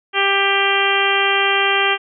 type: harmonic tone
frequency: 395 Hz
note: G4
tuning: 13 cents sharp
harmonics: 1 / 2 / 3 / 4 / 5 / 6 / 7 / 8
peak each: -22 / -22 / -22 / -22 / -22 / -22 / -22 / -22 dBFS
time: 0.13-1.98 s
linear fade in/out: 50 ms
effects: none